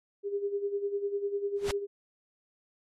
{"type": "tone with tremolo", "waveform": "sine", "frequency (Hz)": 403, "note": "G4", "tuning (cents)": 48, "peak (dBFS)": -26, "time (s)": [0.23, 1.87], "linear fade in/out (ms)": 50, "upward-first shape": "sine", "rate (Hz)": 10, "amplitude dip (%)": 70}
{"type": "noise with exponential growth", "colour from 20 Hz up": "pink", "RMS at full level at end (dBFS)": -28, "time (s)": [1.56, 1.71], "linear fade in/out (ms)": 0, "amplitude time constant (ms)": 31}
{"effects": ["low-pass 8000 Hz 12 dB/octave", "MP3 64 kbps"]}